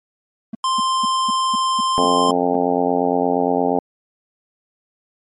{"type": "tone bursts", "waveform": "triangle", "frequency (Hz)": 223.4, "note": "A3", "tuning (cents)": 27, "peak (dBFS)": -21, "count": 9, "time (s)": [0.53, 2.559], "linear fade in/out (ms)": 5, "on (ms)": 21, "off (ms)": 230}
{"type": "tone", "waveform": "square", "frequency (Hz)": 1046.5, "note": "C6", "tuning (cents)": 0, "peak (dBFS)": -17, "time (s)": [0.64, 2.31], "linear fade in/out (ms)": 2}
{"type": "harmonic tone", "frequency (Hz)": 88.6, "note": "F2", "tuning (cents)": 25, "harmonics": [2, 3, 4, 5, 6, 7, 8, 9, 10], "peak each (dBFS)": [-29, -21, -28, -21, -26, -24, -25, -22, -31], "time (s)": [1.98, 3.79], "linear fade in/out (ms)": 0}
{"effects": ["MP3 48 kbps"]}